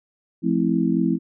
sine chord, F major seventh, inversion none, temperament just, 174.61 / 218.3 / 261.9 / 327.4 Hz, F3 / A3 / C4 / E4, 0 / -13 / +2 / -12 cents, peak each -23 dBFS, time 0.42-1.19 s, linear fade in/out 50 ms, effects none

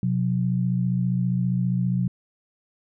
sine tone pair together, 126.5 / 181.47 Hz, B2 / F#3, +42 / -33 cents, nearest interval tritone, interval 625 cents, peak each -23 dBFS, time 0.03-2.08 s, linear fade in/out 2 ms, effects none

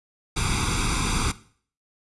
pink noise with comb filter, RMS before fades -24 dBFS, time 0.36-1.32 s, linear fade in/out 10 ms, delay 0.83 ms, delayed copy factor +1, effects noise-tail reverb RT60 0.5 s tail -17 dB re dry + resampled to 24000 Hz

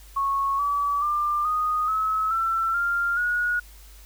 sine tone with pitch steps, 1102 / 1146.1 / 1192.1 / 1239.8 / 1289.5 / 1341.1 / 1394.9 / 1450.7 Hz, C#6 / D6 / D6 / D#6 / E6 / E6 / F6 / F#6, -11 / -43 / +26 / -7 / -39 / +29 / -2 / -35 cents, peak -21 dBFS, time 0.16-3.6 s, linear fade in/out 10 ms, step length 430 ms, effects added 50 Hz sine -45 dBFS peak until 4.05 s + white hiss -52 dBFS RMS until 4.05 s

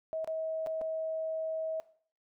sine tone with dropouts, 640 Hz, D#5, 49 cents sharp, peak -32 dBFS, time 0.13-1.8 s, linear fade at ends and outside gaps 0 ms, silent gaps 0.245-0.275 / 0.663-0.67 / 0.812-0.816 s, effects noise-tail reverb RT60 0.5 s tail -17 dB re dry

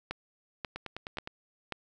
two click trains, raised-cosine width 0.3 ms, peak -18 / -22 dBFS, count 4 / 6, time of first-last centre 0.11-1.723 / 0.76-1.274 s, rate 1.86 / 9.72 Hz, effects none

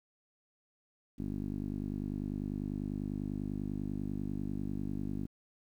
10% pulse tone with low-pass filter, 50.1 Hz, G1, 38 cents sharp, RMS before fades -37 dBFS, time 1.18-5.27 s, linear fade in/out 20 ms, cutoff 270 Hz, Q 2.4, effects 11-bit

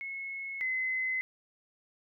sine tone pair in turn, 2183 / 2042 Hz, C#7 / C7, -27 / -43 cents, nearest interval minor second, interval 116 cents, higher first, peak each -36 / -29 dBFS, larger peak second, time 0.01-0.61 / 0.61-1.21 s, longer neither, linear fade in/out 0 ms, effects none

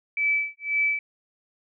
sine tone with tremolo, 2307 Hz, D7, 31 cents flat, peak -19 dBFS, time 0.17-0.99 s, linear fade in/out 2 ms, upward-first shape sine, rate 1.9 Hz, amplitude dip 100%, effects none

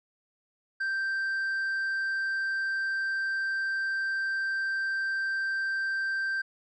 sine tone with tanh clipping, 1568 Hz, G6, in tune, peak -28 dBFS, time 0.8-6.42 s, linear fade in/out 10 ms, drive 3 dB, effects none

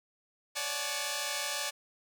5% pulse chord, D major seventh, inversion third, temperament equal with one note detuned, 554.4 / 587.3 / 740 / 857.9 Hz, C#5 / D5 / F#5 / A5, 0 / 0 / 0 / -44 cents, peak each -28 / -25 / -31 / -25 dBFS, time 0.55-1.71 s, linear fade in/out 20 ms, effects none

